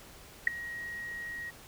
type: tone with ADSR envelope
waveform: sine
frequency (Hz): 1891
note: A#6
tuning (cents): +24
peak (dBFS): -16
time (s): 0.47-1.51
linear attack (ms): 4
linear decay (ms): 6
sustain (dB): -21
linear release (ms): 21
effects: pink hiss -52 dBFS RMS until 1.67 s